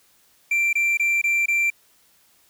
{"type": "tone bursts", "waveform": "triangle", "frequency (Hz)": 2356, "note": "D7", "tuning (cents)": 5, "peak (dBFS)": -16, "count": 5, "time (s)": [0.51, 1.702], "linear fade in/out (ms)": 5, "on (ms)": 220, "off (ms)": 23, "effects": ["white hiss -59 dBFS RMS until 2.49 s"]}